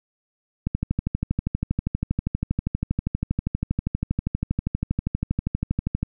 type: click train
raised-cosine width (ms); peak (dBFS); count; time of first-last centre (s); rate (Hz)
5; -10; 68; 0.67-6.03; 12.5
effects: none

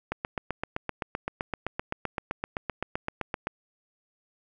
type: click train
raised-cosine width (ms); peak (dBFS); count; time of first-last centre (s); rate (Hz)
0.5; -14; 27; 0.12-3.471; 7.76
effects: none

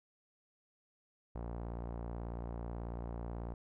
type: tone with low-pass filter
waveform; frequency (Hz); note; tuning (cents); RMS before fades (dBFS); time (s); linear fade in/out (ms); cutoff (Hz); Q
sawtooth; 58.27; A#1; 0; -42; 1.35-3.54; 5; 860; 1.4
effects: none

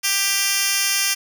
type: tone with high-pass filter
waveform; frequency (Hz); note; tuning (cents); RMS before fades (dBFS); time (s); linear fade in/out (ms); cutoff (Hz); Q
10% pulse; 394.3; G4; +10; -20; 0.03-1.15; 20; 3600; 0.94
effects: none

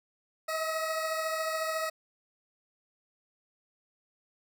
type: beating tone pair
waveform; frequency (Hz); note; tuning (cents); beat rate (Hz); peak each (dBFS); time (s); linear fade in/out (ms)
20% pulse; 636 / 650; D#5 / E5; +38 / -24; 14; -26 / -33; 0.48-1.9; 10
effects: none

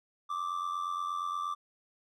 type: tone with amplitude modulation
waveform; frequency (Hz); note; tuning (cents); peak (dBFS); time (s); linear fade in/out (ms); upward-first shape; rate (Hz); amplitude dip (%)
triangle; 1174.7; D6; 0; -27; 0.29-1.55; 20; sine; 88.5; 70
effects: none

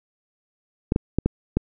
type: clicks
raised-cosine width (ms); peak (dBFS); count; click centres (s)
3; -6; 5; 0.921 / 0.961 / 1.186 / 1.26 / 1.57
effects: none

